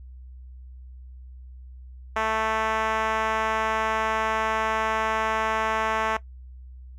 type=tone with band-pass filter; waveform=5% pulse; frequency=220 Hz; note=A3; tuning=in tune; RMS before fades=-25 dBFS; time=2.16-6.17 s; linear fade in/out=5 ms; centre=870 Hz; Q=0.95; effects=noise-tail reverb RT60 0.1 s tail -17 dB re dry + added 63 Hz sine -40 dBFS peak until 6.98 s